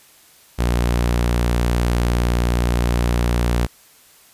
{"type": "tone", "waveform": "sawtooth", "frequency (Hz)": 59.5, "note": "A#1", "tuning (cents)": 36, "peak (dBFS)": -12, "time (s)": [0.58, 3.67], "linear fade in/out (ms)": 20, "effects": ["white hiss -50 dBFS RMS until 4.33 s", "resampled to 32000 Hz"]}